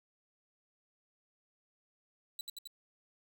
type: tone with echo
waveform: sawtooth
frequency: 3951 Hz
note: B7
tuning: in tune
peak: -35 dBFS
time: 2.39-2.41 s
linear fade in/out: 2 ms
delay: 88 ms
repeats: 3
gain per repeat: -2 dB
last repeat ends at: 2.674 s
effects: none